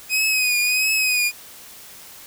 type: tone with vibrato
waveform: sawtooth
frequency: 2506 Hz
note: D#7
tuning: 12 cents sharp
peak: -14 dBFS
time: 0.09-1.32 s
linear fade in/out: 50 ms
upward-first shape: triangle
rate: 1.5 Hz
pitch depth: 59 cents each way
effects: white hiss -42 dBFS RMS until 2.26 s